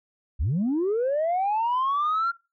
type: linear sweep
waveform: sine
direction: up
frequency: 52 to 1396.9 Hz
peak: -20 dBFS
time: 0.39-2.32 s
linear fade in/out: 20 ms
effects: noise-tail reverb RT60 0.3 s tail -24 dB re dry + tanh soft clip ceiling -19 dBFS